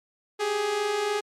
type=tone pair together; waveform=sawtooth; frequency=393.6 / 417 Hz; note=G4 / G#4; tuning=+7 / +7 cents; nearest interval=minor second; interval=100 cents; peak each=-29 / -21 dBFS; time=0.39-1.21 s; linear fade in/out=20 ms; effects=low-pass 8000 Hz 12 dB/octave + MP3 96 kbps